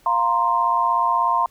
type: chord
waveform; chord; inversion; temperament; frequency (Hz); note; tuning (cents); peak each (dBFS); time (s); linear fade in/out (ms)
sine; F suspended fourth; none; just; 698.5 / 931.3 / 1047.7; F5 / Bb5 / C6; 0 / -2 / +2; -25 / -20 / -19; 0.06-1.46; 2
effects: pink hiss -56 dBFS RMS until 1.5 s